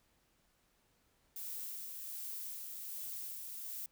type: noise with tremolo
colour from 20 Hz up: violet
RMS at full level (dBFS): -43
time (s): 1.36-3.86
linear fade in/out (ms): 2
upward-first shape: sine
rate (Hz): 1.3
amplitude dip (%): 30
effects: pink hiss -74 dBFS RMS until 3.91 s